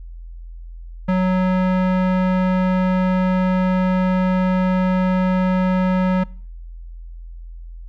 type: tone with low-pass filter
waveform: square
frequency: 185 Hz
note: F#3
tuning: in tune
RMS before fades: -17 dBFS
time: 1.08-6.24 s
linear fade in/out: 10 ms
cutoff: 1800 Hz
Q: 0.87
effects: noise-tail reverb RT60 0.5 s tail -24 dB re dry + added 42 Hz sine -32 dBFS peak until 7.88 s